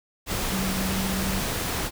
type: tone in noise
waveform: sine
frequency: 190.3 Hz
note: F#3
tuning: 49 cents sharp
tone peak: -27 dBFS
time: 0.49-1.42 s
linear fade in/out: 50 ms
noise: pink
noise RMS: -28 dBFS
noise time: 0.26-1.91 s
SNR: -2 dB
effects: none